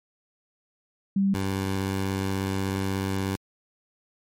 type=tone pair in turn; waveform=sine / 15% pulse; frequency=196 / 96.48 Hz; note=G3 / G2; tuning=0 / -27 cents; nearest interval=octave; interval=1227 cents; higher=first; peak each=-19 dBFS; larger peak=neither; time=1.16-1.34 / 1.34-3.36 s; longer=second; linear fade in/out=5 ms; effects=MP3 64 kbps